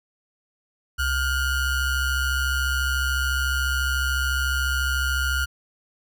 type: ring-modulated tone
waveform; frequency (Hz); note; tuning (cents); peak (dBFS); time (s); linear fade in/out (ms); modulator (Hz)
square; 740; F#5; 0; -19; 0.98-5.46; 20; 673
effects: none